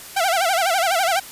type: tone with vibrato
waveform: sawtooth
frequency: 722 Hz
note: F#5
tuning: 43 cents flat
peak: -13 dBFS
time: 0.16-1.2 s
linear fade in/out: 10 ms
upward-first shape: sine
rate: 12 Hz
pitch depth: 170 cents each way
effects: white hiss -38 dBFS RMS until 1.31 s + resampled to 32000 Hz

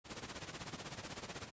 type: noise with tremolo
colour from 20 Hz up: pink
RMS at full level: -43 dBFS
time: 0.04-1.51 s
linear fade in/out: 50 ms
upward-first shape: sine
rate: 16 Hz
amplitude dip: 75%
effects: high-pass 80 Hz 12 dB/octave + resampled to 16000 Hz

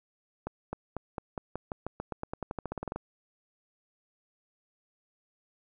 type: accelerating click train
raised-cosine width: 1 ms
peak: -20 dBFS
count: 22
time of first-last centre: 0.47-2.96 s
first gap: 260 ms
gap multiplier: 0.91
effects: none

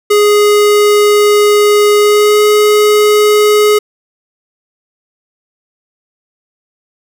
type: tone with pitch glide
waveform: square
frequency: 415.3 to 420.1 Hz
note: G#4 to G#4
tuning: 0 to +20 cents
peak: -6 dBFS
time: 0.1-3.79 s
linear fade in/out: 10 ms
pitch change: +20 cents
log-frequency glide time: 1.98-2.42 s
effects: none

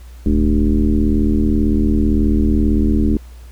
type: tone with frequency modulation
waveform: sine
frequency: 138.59 Hz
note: C#3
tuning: in tune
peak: -11 dBFS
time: 0.26-3.17 s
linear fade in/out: 2 ms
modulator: 78.1 Hz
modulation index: 2.4
effects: added 60 Hz sine -34 dBFS peak until 3.51 s + pink hiss -49 dBFS RMS until 3.51 s

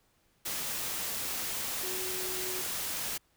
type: tone in noise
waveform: sine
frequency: 370 Hz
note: F#4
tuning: in tune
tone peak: -40 dBFS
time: 1.83-2.62 s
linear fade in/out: 10 ms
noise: white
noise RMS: -35 dBFS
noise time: 0.45-3.18 s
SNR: -8 dB
effects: pink hiss -70 dBFS RMS until 3.36 s

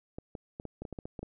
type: clicks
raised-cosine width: 2 ms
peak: -26 dBFS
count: 11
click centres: 0.185 / 0.352 / 0.599 / 0.653 / 0.82 / 0.852 / 0.927 / 0.988 / 1.055 / 1.192 / 1.23 s
effects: none

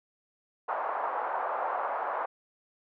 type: band-pass noise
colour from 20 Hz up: pink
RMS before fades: -32 dBFS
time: 0.68-2.26 s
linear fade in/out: 10 ms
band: 660 to 1200 Hz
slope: 24 dB/octave
effects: none

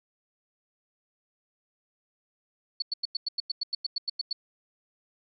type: tone bursts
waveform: sine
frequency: 4435 Hz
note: C#8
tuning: in tune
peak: -26 dBFS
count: 14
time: 2.8-4.33 s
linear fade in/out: 5 ms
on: 22 ms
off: 94 ms
effects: none

